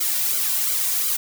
blue noise with flanger, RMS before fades -22 dBFS, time 0-1.17 s, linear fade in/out 10 ms, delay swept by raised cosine 1.1 to 2.4 ms, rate 2.8 Hz, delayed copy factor -0.95, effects none

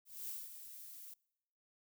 violet noise with ADSR envelope, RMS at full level -43 dBFS, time 0.05-1.14 s, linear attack 240 ms, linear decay 200 ms, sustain -9 dB, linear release 6 ms, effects noise-tail reverb RT60 0.9 s tail -26 dB re dry

